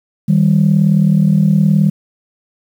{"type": "tone pair together", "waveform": "sine", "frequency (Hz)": [156.92, 196], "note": ["D#3", "G3"], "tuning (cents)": [15, 0], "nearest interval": "major third", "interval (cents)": 385, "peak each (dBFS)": -10, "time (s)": [0.28, 1.9], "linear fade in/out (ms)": 10, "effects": ["tanh soft clip ceiling -2 dBFS", "7-bit"]}